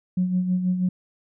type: tone with tremolo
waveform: sine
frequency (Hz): 182.4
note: F#3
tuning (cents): -24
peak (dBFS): -17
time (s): 0.17-0.89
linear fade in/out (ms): 5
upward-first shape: sine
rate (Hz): 6.2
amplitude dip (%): 55
effects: tanh soft clip ceiling -13 dBFS